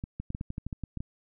clicks, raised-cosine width 5 ms, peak -22 dBFS, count 12, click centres 0.039 / 0.2 / 0.304 / 0.349 / 0.411 / 0.504 / 0.581 / 0.666 / 0.728 / 0.837 / 0.973 / 1.005 s, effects none

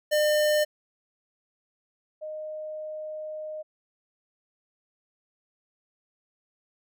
square / sine tone pair in turn, 603 / 617.5 Hz, D5 / D#5, +46 / -13 cents, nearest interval unison, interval 41 cents, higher second, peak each -21 / -33 dBFS, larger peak first, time 0.11-0.65 / 2.21-3.63 s, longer second, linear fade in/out 20 ms, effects none

